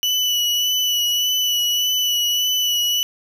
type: tone with vibrato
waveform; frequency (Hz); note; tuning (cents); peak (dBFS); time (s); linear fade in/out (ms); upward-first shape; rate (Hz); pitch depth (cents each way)
35% pulse; 2960; F#7; 0; -15; 0.03-3.03; 0; sine; 1.7; 22
effects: none